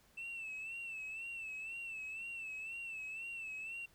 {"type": "tone with vibrato", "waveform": "sine", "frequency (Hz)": 2655, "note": "E7", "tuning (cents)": 12, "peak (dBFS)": -40, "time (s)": [0.17, 3.86], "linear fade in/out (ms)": 10, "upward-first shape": "sine", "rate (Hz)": 2, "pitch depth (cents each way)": 67, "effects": ["tanh soft clip ceiling -40 dBFS", "pink hiss -68 dBFS RMS until 3.94 s"]}